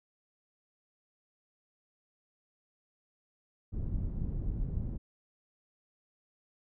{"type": "low-pass noise", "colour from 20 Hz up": "pink", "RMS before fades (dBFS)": -34, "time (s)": [3.72, 4.98], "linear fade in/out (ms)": 20, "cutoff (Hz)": 160, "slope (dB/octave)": 12, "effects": []}